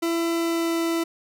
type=tone with pitch glide; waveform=40% pulse; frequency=334.7 to 332.6 Hz; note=E4 to E4; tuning=+26 to +16 cents; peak=-21 dBFS; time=0.02-1.04 s; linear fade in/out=10 ms; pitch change=-10 cents; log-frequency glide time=0.33-0.8 s; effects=none